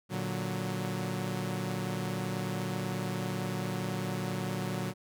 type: chord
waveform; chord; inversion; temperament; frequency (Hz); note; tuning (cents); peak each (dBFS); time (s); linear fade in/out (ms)
sawtooth; Bb augmented; none; equal; 116.54 / 146.83 / 185; Bb2 / D3 / F#3; 0 / 0 / 0; -33 / -34 / -31; 0.09-4.94; 50
effects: none